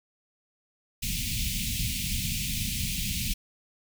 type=band-stop noise; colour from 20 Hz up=pink; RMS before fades=-30 dBFS; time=1.02-3.34 s; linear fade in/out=10 ms; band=230 to 2300 Hz; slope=48 dB/octave; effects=none